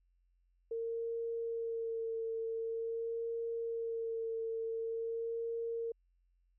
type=tone with vibrato; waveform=sine; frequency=456.8 Hz; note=A#4; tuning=35 cents flat; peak=-35 dBFS; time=0.71-5.92 s; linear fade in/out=5 ms; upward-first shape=sine; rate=0.46 Hz; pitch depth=18 cents each way; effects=added 44 Hz sine -70 dBFS peak until 6.58 s